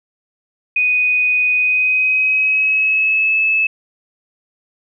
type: tone with pitch glide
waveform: sine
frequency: 2489 to 2604 Hz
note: D#7 to E7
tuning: 0 to -22 cents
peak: -12 dBFS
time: 0.76-3.67 s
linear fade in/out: 5 ms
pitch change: +78 cents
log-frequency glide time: 1.55-3.36 s
effects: none